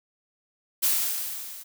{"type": "noise with level ramp", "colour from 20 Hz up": "blue", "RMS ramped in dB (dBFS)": [-21, -42], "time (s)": [0.82, 1.64], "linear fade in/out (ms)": 20, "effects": []}